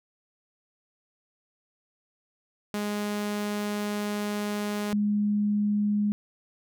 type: tone pair in turn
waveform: sawtooth / sine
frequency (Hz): 207.3 / 207.3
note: G#3 / G#3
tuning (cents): -3 / -3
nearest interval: unison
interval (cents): 0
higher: neither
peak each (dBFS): -24 / -22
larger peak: second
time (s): 2.74-4.93 / 4.93-6.12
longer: first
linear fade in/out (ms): 0
effects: none